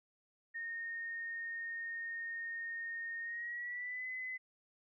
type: tone with pitch glide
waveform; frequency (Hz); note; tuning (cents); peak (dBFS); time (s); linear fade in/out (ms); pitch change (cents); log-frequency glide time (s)
sine; 1844 to 2023; A#6 to B6; -19 to +41; -39; 0.54-4.38; 20; +160; 3.21-4.07
effects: none